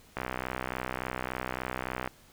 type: click train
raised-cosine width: 0.5 ms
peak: -17 dBFS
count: 122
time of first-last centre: 0.17-2.076 s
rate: 63.5 Hz
effects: pink hiss -58 dBFS RMS until 2.32 s